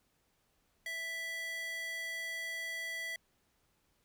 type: tone with high-pass filter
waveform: square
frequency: 659.3 Hz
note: E5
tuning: in tune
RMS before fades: -40 dBFS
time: 0.86-3.16 s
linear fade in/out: 2 ms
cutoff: 1800 Hz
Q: 2.7
effects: pink hiss -75 dBFS RMS until 4.04 s